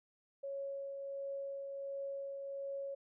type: tone with tremolo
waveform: sine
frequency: 553 Hz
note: C#5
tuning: 4 cents flat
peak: -38 dBFS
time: 0.43-2.95 s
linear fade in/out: 10 ms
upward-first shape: triangle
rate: 1.4 Hz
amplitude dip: 35%
effects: none